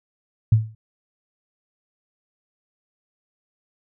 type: tone with exponential decay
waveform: sine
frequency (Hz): 110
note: A2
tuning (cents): 0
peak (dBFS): -8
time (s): 0.52-0.75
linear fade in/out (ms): 5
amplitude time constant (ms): 50
effects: none

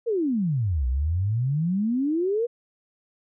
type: exponential two-way sweep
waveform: sine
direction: down then up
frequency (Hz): 489.9 to 60.3 to 489.9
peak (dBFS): -21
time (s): 0.06-2.47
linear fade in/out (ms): 20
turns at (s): 0.87
effects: none

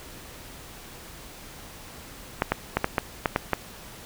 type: clicks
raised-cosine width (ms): 0.5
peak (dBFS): -6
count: 8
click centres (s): 2.421 / 2.52 / 2.77 / 2.844 / 2.982 / 3.258 / 3.361 / 3.533
effects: pink hiss -44 dBFS RMS until 4.05 s

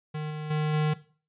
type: tone with level steps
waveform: square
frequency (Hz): 152.8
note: D#3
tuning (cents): -31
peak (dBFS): -31 / -33 / -25 / -23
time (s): 0.14-0.94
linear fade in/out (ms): 10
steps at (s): 0.3 / 0.5 / 0.73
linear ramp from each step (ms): 10
effects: noise-tail reverb RT60 0.4 s tail -17 dB re dry + resampled to 8000 Hz

